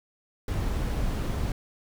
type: noise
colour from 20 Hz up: brown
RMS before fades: -28 dBFS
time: 0.48-1.52 s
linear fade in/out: 2 ms
effects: none